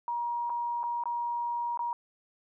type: tone with dropouts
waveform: sine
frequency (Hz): 950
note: A#5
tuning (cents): +33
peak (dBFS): -29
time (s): 0.08-1.93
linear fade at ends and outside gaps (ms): 1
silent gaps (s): 0.496-0.501 / 0.832-0.838 / 1.037-1.056 / 1.774-1.792
effects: none